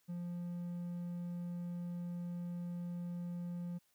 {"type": "tone", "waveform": "triangle", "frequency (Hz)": 174.61, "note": "F3", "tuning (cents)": 0, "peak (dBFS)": -37, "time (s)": [0.08, 3.79], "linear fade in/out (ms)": 20, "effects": ["white hiss -75 dBFS RMS until 3.94 s"]}